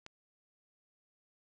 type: click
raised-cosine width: 0.2 ms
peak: -29 dBFS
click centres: 0.064 s
effects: resampled to 22050 Hz